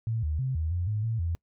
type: tone with pitch steps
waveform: sine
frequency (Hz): 113.2 / 76.4 / 130.9 / 79.6 / 88 / 106.2 / 113.3 / 84.2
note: A2 / D#2 / C3 / D#2 / F2 / G#2 / A#2 / E2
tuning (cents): +50 / -31 / +1 / +40 / +14 / +39 / -49 / +37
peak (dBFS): -26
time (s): 0.07-1.35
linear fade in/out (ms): 0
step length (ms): 160
effects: noise-tail reverb RT60 0.1 s tail -26 dB re dry